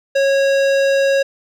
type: tone with hard clipping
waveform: sine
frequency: 549 Hz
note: C#5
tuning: 17 cents flat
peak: -14 dBFS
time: 0.15-1.23 s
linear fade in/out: 10 ms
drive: 16 dB
effects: none